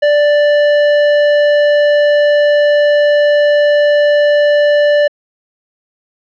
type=tone with tanh clipping; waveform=sine; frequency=587.3 Hz; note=D5; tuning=in tune; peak=-9 dBFS; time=0.02-5.08 s; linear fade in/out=10 ms; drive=14 dB; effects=low-pass 4000 Hz 12 dB/octave